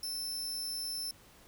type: tone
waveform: sawtooth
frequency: 5310 Hz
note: E8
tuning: 12 cents sharp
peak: -33 dBFS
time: 0.03-1.11 s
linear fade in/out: 2 ms
effects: pink hiss -59 dBFS RMS until 1.47 s